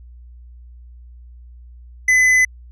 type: tone with tanh clipping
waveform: sine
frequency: 2015 Hz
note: B6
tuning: 34 cents sharp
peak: -12 dBFS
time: 2.08-2.45 s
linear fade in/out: 5 ms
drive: 9 dB
effects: added 60 Hz sine -38 dBFS peak until 2.71 s